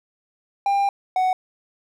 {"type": "tone pair in turn", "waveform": "triangle", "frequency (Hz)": [798, 743.9], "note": ["G5", "F#5"], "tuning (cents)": [31, 9], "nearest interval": "minor second", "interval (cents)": 122, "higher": "first", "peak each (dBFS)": [-15, -15], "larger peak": "neither", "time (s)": [[0.66, 0.89], [1.16, 1.33]], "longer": "first", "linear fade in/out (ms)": 2, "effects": []}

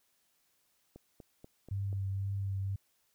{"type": "click train", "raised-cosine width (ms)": 2, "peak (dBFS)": -36, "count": 5, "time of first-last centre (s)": [0.96, 1.929], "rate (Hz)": 4.13}
{"type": "tone with vibrato", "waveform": "sine", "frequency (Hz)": 98, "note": "G2", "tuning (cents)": 0, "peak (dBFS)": -32, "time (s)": [1.71, 2.76], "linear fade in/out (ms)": 5, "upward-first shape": "triangle", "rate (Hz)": 2, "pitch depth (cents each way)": 23}
{"effects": ["white hiss -74 dBFS RMS until 3.14 s"]}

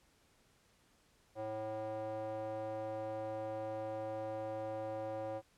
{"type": "tone with band-pass filter", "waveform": "square", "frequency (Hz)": 109, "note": "A2", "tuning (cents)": -16, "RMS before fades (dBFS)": -41, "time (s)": [1.35, 5.42], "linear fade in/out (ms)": 50, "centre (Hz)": 620, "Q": 4.9, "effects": ["pink hiss -70 dBFS RMS until 5.57 s", "low-pass 11000 Hz 12 dB/octave"]}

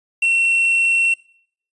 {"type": "tone with quantisation", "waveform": "triangle", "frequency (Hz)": 2715, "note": "F7", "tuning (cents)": -50, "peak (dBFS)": -12, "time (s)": [0.22, 1.14], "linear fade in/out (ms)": 5, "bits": 7, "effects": ["noise-tail reverb RT60 0.6 s tail -22 dB re dry", "resampled to 24000 Hz"]}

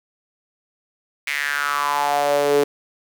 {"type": "tone with high-pass filter sweep", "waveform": "sawtooth", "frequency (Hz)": 144.2, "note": "D3", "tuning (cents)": -31, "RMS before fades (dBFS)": -20, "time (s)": [1.27, 2.64], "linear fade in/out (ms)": 5, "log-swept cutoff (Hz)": [2200, 390], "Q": 5.4, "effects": []}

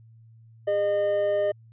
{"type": "tone pair together", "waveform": "triangle", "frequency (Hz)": [407.1, 610], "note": ["G#4", "D#5"], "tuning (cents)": [-35, -34], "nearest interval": "perfect fifth", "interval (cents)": 701, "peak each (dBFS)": [-27, -20], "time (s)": [0.67, 1.52], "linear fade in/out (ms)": 10, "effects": ["added 113 Hz sine -49 dBFS peak until 1.72 s", "resampled to 8000 Hz"]}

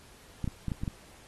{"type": "clicks", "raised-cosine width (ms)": 5, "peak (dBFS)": -19, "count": 6, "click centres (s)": [0.443, 0.477, 0.683, 0.718, 0.835, 0.878], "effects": ["pink hiss -55 dBFS RMS until 1.27 s", "AAC 32 kbps"]}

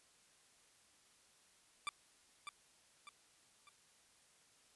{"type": "tone with echo", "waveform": "20% pulse", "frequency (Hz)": 1174.7, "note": "D6", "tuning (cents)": 0, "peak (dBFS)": -33, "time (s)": [1.87, 1.89], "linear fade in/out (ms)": 0, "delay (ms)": 600, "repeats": 3, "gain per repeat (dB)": -7, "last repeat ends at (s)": 3.69, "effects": ["white hiss -69 dBFS RMS until 4.75 s", "resampled to 24000 Hz"]}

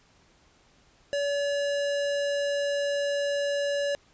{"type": "tone", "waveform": "square", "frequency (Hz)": 570, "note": "C#5", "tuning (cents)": 48, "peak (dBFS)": -26, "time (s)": [1.13, 3.95], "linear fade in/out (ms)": 0, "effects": ["pink hiss -61 dBFS RMS until 4.13 s", "resampled to 16000 Hz"]}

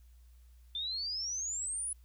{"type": "exponential sweep", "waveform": "sine", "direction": "up", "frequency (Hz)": [3520, 10220], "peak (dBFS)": -34, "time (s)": [0.75, 1.93], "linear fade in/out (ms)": 2, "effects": ["added 60 Hz sine -55 dBFS peak until 2.04 s", "white hiss -73 dBFS RMS until 2.04 s"]}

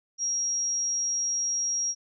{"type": "tone", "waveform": "sine", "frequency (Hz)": 5640, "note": "F8", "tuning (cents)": 16, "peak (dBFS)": -25, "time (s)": [0.18, 1.95], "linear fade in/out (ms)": 50, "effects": []}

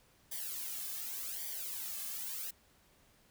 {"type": "noise with flanger", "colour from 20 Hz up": "blue", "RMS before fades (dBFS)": -41, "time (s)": [0.31, 2.51], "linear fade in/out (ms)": 10, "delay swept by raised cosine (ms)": [0.73, 2.13], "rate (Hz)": 0.87, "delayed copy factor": -1, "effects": ["pink hiss -67 dBFS RMS until 3.3 s"]}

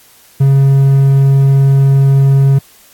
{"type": "tone", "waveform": "triangle", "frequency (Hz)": 137, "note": "C#3", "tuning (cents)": -20, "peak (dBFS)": -3, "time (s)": [0.4, 2.59], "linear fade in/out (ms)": 10, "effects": ["white hiss -44 dBFS RMS until 2.93 s", "AAC 64 kbps"]}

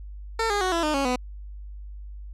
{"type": "tone with pitch steps", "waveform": "15% pulse", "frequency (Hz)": [451.1, 408.9, 370.7, 336, 304.6, 276.1, 250.3], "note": ["A4", "G#4", "F#4", "E4", "D#4", "C#4", "B3"], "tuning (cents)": [43, -27, 3, 33, -37, -7, 23], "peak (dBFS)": -16, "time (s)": [0.39, 1.16], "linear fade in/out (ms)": 5, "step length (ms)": 110, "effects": ["added 50 Hz sine -36 dBFS peak until 2.33 s", "low-pass 8000 Hz 12 dB/octave"]}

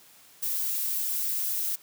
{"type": "noise", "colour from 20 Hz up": "violet", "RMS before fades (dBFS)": -29, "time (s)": [0.42, 1.76], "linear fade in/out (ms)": 10, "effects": ["white hiss -55 dBFS RMS until 1.82 s", "high-pass 100 Hz 12 dB/octave"]}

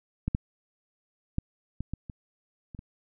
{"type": "clicks", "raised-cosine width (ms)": 5, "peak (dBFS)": [-15, -13, -14, -20, -20, -26, -29, -29], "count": 8, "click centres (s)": [0.28, 0.349, 1.384, 1.806, 1.936, 2.098, 2.748, 2.791], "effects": []}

